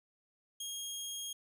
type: tone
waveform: 20% pulse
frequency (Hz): 3259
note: G#7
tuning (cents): -33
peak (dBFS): -34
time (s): 0.6-1.33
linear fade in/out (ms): 5
effects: none